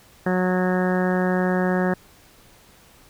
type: harmonic tone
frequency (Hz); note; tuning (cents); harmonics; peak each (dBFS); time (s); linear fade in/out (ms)
183.1; F#3; -18; 1 / 2 / 3 / 4 / 5 / 6 / 7 / 8 / 9 / 10; -21 / -25 / -27 / -30 / -34 / -37 / -36 / -37 / -31 / -35; 0.26-1.94; 5
effects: pink hiss -52 dBFS RMS until 3.09 s